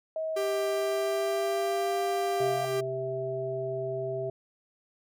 sine tone with pitch glide, 637 to 698.7 Hz, D#5 to F5, +41 to +1 cents, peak -29 dBFS, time 0.16-2.65 s, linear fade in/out 2 ms, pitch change +160 cents, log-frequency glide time 0.69-2.01 s
45% pulse tone, 394.6 Hz, G4, 11 cents sharp, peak -29 dBFS, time 0.36-2.81 s, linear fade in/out 10 ms
harmonic tone, 130.81 Hz, C3, in tune, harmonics 1 / 3 / 5, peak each -38 / -33 / -33 dBFS, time 2.4-4.3 s, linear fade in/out 5 ms
effects none

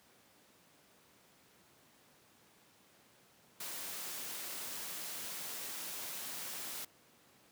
white noise, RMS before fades -43 dBFS, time 3.6-6.85 s, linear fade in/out 5 ms, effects pink hiss -65 dBFS RMS until 7.51 s + high-pass 150 Hz 12 dB/octave

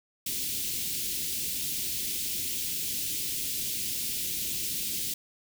white band-stop noise, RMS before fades -32 dBFS, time 0.26-5.14 s, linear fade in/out 5 ms, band 370 to 2600 Hz, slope 24 dB/octave, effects none

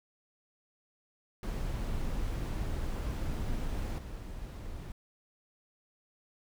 brown noise with level steps, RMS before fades -34 / -41 dBFS, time 1.43-4.92 s, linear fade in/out 2 ms, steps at 3.98 s, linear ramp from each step 5 ms, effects none

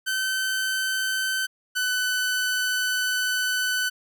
sawtooth tone pair in turn, 1534 / 1502.4 Hz, G6 / F#6, -38 / +26 cents, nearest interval unison, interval 36 cents, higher first, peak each -20 / -19 dBFS, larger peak second, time 0.06-1.47 / 1.75-3.9 s, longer second, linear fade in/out 20 ms, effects none

